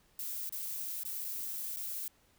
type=noise with dropouts; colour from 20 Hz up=violet; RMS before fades=-39 dBFS; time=0.19-2.08 s; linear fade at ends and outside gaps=1 ms; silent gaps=0.493-0.524 / 1.034-1.051 / 1.244-1.247 / 1.762-1.769 s; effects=pink hiss -68 dBFS RMS until 2.38 s